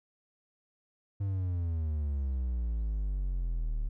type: exponential sweep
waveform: triangle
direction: down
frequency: 100.6 to 36.41 Hz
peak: -27 dBFS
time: 1.2-3.89 s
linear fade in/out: 10 ms
effects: none